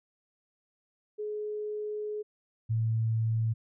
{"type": "tone pair in turn", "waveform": "sine", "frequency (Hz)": [422.1, 112.29], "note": ["G#4", "A2"], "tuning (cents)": [28, 36], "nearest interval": "octave + major seventh", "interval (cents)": 2292, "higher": "first", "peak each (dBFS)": [-32, -25], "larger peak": "second", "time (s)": [[1.18, 2.23], [2.69, 3.54]], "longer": "first", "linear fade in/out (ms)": 20, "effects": []}